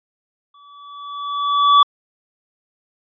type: tone with exponential growth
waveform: square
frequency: 1147 Hz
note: D6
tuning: 41 cents flat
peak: -7 dBFS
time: 0.54-1.83 s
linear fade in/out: 5 ms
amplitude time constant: 280 ms
effects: resampled to 11025 Hz